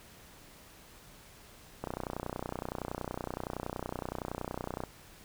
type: click train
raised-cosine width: 1 ms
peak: -21 dBFS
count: 93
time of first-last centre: 1.84-4.837 s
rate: 30.7 Hz
effects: pink hiss -55 dBFS RMS until 5.24 s